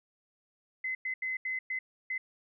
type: tone bursts at uneven times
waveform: sine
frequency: 2044 Hz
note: C7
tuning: 41 cents flat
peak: -31 dBFS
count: 6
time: 0.84-0.95 / 1.05-1.14 / 1.22-1.37 / 1.45-1.59 / 1.7-1.79 / 2.1-2.18 s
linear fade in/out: 5 ms
effects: none